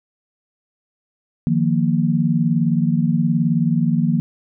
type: chord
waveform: sine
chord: Eb suspended second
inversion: none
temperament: equal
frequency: 155.56 / 174.61 / 233.1 Hz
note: Eb3 / F3 / Bb3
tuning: 0 / 0 / 0 cents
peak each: -19 dBFS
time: 1.47-4.2 s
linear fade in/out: 0 ms
effects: none